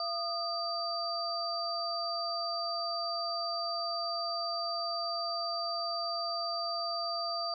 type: tone cluster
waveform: sine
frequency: 681 / 1226 / 4659 Hz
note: F5 / D#6 / D8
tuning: -44 / -26 / -15 cents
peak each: -36 / -38 / -35 dBFS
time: 0-7.54 s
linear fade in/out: 2 ms
effects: none